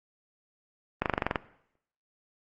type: slowing click train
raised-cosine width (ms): 0.5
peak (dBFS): -10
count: 9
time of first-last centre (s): 1.02-1.358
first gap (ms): 38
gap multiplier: 1.03
effects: noise-tail reverb RT60 0.7 s tail -17 dB re dry + Opus 24 kbps